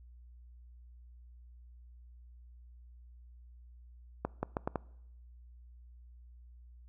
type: accelerating click train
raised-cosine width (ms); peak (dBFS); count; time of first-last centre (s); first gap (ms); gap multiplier
1; -18; 5; 4.25-4.757; 180; 0.77
effects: noise-tail reverb RT60 0.8 s tail -23 dB re dry + added 60 Hz sine -52 dBFS peak until 6.88 s